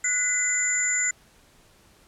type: tone cluster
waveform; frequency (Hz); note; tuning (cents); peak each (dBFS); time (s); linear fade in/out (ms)
sine; 1470 / 2019 / 7110; F#6 / B6 / A8; -12 / +38 / +17; -31 / -27 / -23; 0.04-1.11; 5
effects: pink hiss -57 dBFS RMS until 2.07 s + low-pass 12000 Hz 12 dB/octave